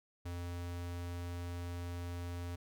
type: tone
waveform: square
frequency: 87.31 Hz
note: F2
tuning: in tune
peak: -40 dBFS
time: 0.25-2.56 s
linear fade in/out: 10 ms
effects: none